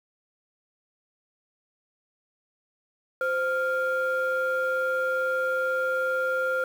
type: tone pair together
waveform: sine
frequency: 519.3 / 1396.9 Hz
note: C5 / F6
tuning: -13 / 0 cents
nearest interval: octave + perfect fourth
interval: 1713 cents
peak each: -25 dBFS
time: 3.21-6.64 s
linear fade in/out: 2 ms
effects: tanh soft clip ceiling -18 dBFS + 8-bit